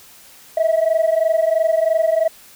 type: tone pair together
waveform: sine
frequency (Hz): 636.3 / 659.3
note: D#5 / E5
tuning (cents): +39 / 0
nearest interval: minor second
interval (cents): 61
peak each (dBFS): -15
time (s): 0.57-2.28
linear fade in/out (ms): 5
effects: tanh soft clip ceiling -10 dBFS + white hiss -45 dBFS RMS until 2.55 s